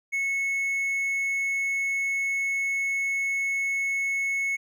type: tone with hard clipping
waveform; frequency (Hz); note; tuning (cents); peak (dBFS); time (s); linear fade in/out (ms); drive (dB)
triangle; 2197; C#7; -16; -25; 0.12-4.57; 20; 6
effects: none